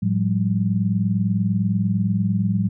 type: tone cluster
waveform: sine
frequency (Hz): 109.2 / 177.9 / 198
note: A2 / F3 / G3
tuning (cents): -13 / +32 / +18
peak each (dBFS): -22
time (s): 0.02-2.69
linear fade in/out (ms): 10
effects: none